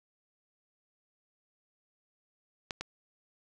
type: clicks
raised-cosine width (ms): 0.2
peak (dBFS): -17 / -19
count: 2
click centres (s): 2.708 / 2.81
effects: none